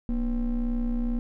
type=ring-modulated tone; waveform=triangle; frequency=134.1 Hz; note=C3; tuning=43 cents sharp; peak=-19 dBFS; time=0.09-1.19 s; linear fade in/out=0 ms; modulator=103 Hz; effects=none